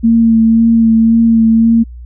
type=tone with vibrato; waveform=sine; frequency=226.9 Hz; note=A#3; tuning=47 cents flat; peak=-5 dBFS; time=0.03-1.84 s; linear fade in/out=20 ms; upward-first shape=sine; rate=1.9 Hz; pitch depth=20 cents each way; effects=added 60 Hz sine -27 dBFS peak until 2.05 s